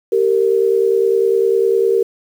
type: tone pair together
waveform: sine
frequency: 390.3 / 460.2 Hz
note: G4 / A#4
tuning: -8 / -22 cents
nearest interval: minor third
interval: 286 cents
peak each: -14 dBFS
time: 0.12-2.03 s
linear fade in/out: 5 ms
effects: 7-bit